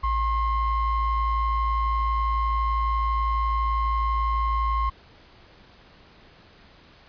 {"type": "ring-modulated tone", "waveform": "triangle", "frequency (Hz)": 509, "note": "C5", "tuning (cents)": -48, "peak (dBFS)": -16, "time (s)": [0.03, 4.9], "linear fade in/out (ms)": 10, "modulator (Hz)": 565, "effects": ["pink hiss -52 dBFS RMS until 7.08 s", "resampled to 11025 Hz"]}